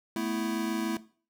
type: chord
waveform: square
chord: A suspended second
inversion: none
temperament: equal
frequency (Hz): 220 / 246.9 / 329.6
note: A3 / B3 / E4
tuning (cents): 0 / 0 / 0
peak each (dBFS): -34 / -37 / -33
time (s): 0.16-0.97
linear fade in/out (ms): 2
effects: noise-tail reverb RT60 0.4 s tail -17 dB re dry